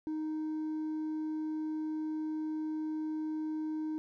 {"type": "tone with hard clipping", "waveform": "triangle", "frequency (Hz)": 311.1, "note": "D#4", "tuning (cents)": 0, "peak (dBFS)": -32, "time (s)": [0.07, 3.98], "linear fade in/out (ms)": 0, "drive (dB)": 1, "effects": []}